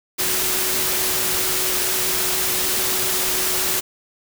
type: tone in noise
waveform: sine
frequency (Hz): 371.7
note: F#4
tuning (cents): +8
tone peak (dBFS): -32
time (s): 0.18-3.81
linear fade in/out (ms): 20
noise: white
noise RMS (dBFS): -21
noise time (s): 0.18-3.81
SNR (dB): -14
effects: none